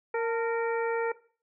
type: harmonic tone with a mistuned harmonic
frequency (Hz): 462.7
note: A#4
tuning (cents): -13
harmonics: 1 / 2 / 3 / 4 / 5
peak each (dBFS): -27 / -33 / -37 / -39 / -41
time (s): 0.14-1.12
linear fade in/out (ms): 5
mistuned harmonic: 2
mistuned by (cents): -49
effects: noise-tail reverb RT60 0.4 s tail -17 dB re dry